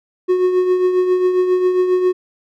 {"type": "tone with tremolo", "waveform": "triangle", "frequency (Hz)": 365.7, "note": "F#4", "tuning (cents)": -20, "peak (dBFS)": -8, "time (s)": [0.28, 2.13], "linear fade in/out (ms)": 20, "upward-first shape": "triangle", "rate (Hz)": 7.4, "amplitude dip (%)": 55, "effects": []}